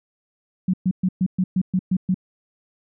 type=tone bursts; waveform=sine; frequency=185 Hz; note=F#3; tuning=in tune; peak=-16 dBFS; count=9; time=0.68-2.144 s; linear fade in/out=5 ms; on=56 ms; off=120 ms; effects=none